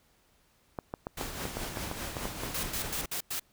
clicks, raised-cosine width 1 ms, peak -20 dBFS, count 11, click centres 0.788 / 0.939 / 1.069 / 1.212 / 1.454 / 1.57 / 1.772 / 1.914 / 2.168 / 2.255 / 2.435 s
pink noise with tremolo, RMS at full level -36 dBFS, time 1.17-3.06 s, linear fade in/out 5 ms, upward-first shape triangle, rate 4.9 Hz, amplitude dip 50%
white noise bursts, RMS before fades -34 dBFS, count 5, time 2.54-3.397 s, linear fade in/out 5 ms, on 93 ms, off 98 ms
effects pink hiss -67 dBFS RMS until 3.52 s

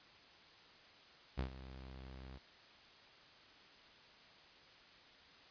sawtooth tone with ADSR envelope, 65.3 Hz, C2, 3 cents flat, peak -31 dBFS, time 1.37-2.39 s, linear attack 22 ms, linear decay 100 ms, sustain -15 dB, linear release 23 ms, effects white hiss -61 dBFS RMS until 5.5 s + resampled to 11025 Hz

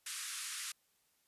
white band-pass noise, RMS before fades -43 dBFS, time 0.06-0.72 s, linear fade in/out 5 ms, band 1200 to 11000 Hz, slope 48 dB/octave, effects white hiss -75 dBFS RMS until 1.27 s + resampled to 32000 Hz

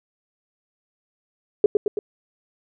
sine tone with echo, 415 Hz, G#4, 1 cent flat, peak -9 dBFS, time 1.64-1.66 s, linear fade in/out 2 ms, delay 110 ms, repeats 3, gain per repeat -4 dB, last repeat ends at 1.99 s, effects none

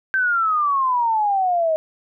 sine exponential sweep, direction down, 1568 to 622.3 Hz, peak -16 dBFS, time 0.14-1.76 s, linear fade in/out 0 ms, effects none

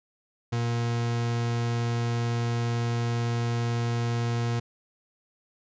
40% pulse tone, 117.9 Hz, A#2, 20 cents sharp, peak -24 dBFS, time 0.52-4.6 s, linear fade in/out 10 ms, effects resampled to 16000 Hz

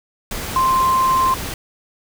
sine tone in noise, 1046.5 Hz, C6, in tune, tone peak -13 dBFS, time 0.56-1.34 s, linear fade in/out 2 ms, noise pink, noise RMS -27 dBFS, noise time 0.31-1.54 s, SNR +11 dB, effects none

